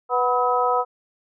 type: harmonic tone with a mistuned harmonic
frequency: 246.9 Hz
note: B3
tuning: in tune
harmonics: 2 / 3 / 4 / 5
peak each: -23 / -23 / -23 / -23 dBFS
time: 0.09-0.85 s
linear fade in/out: 50 ms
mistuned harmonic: 5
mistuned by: +59 cents
effects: none